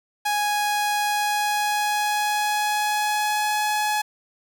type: tone with pitch glide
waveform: sawtooth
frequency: 830.6 to 844.6 Hz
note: G#5 to G#5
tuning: 0 to +29 cents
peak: -17 dBFS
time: 0.25-4.02 s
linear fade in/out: 10 ms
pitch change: +29 cents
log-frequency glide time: 1.04-3.61 s
effects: 8-bit